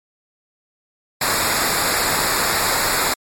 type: noise with comb filter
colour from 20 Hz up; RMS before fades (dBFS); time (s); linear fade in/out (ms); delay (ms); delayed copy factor
pink; -19; 1.21-3.14; 5; 0.33; -0.8
effects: MP3 64 kbps